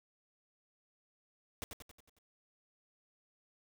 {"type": "noise with echo", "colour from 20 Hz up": "pink", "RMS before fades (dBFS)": -41, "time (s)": [1.62, 1.64], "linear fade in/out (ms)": 0, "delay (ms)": 91, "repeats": 6, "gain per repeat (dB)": -5, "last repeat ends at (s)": 2.186, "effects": []}